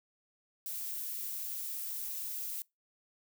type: noise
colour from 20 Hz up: violet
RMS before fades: -39 dBFS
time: 0.66-2.62 s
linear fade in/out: 0 ms
effects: noise-tail reverb RT60 0.2 s tail -24 dB re dry